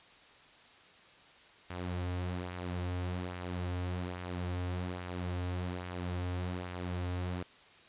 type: tone with flanger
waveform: sawtooth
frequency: 89.7 Hz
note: F2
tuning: 47 cents sharp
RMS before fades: -37 dBFS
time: 1.7-7.43 s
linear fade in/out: 5 ms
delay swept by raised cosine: 0.2 to 5.4 ms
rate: 1.2 Hz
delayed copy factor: -0.5
effects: white hiss -58 dBFS RMS until 7.88 s + resampled to 8000 Hz